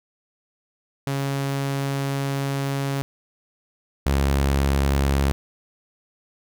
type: tone pair in turn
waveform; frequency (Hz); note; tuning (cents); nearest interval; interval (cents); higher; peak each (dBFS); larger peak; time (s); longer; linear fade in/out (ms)
sawtooth; 138.2 / 69.1; C#3 / C#2; -5 / -5; octave; 1200; first; -19 / -14; second; 1.07-3.02 / 4.06-5.32; first; 0
effects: none